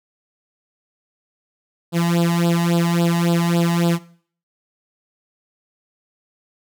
sawtooth tone with flanger, 170.4 Hz, F3, 42 cents flat, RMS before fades -18 dBFS, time 1.92-3.99 s, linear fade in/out 50 ms, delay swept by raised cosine 0.23 to 1.08 ms, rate 3.6 Hz, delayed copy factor +1, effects noise-tail reverb RT60 0.5 s tail -18 dB re dry

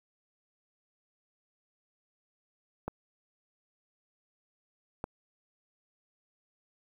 clicks, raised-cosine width 1 ms, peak -20 dBFS, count 2, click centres 2.88 / 5.041 s, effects 9-bit

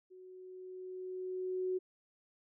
sine tone with level ramp, 370 Hz, F#4, in tune, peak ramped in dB -52 to -31 dBFS, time 0.1-1.79 s, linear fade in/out 20 ms, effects none

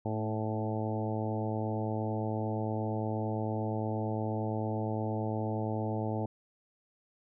harmonic tone with a mistuned harmonic, 108.7 Hz, A2, 21 cents flat, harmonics 1 / 2 / 3 / 4 / 5 / 6 / 7 / 8, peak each -34 / -37 / -39 / -40 / -41 / -42 / -42 / -43 dBFS, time 0.05-6.26 s, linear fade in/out 5 ms, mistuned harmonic 2, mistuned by +21 cents, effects none

